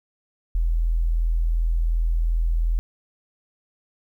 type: tone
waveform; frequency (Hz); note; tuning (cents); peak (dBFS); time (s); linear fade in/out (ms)
sine; 41.37; E1; +7; -18; 0.55-2.79; 0
effects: 10-bit